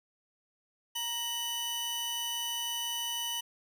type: tone pair together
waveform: sawtooth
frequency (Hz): 938 / 2978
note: A#5 / F#7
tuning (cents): +11 / +11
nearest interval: octave + minor sixth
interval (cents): 2000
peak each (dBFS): -37 / -30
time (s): 0.95-3.41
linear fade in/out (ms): 10
effects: none